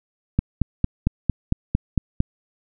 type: click train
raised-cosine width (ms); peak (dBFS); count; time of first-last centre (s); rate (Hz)
5; -5; 9; 0.39-2.204; 4.41
effects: none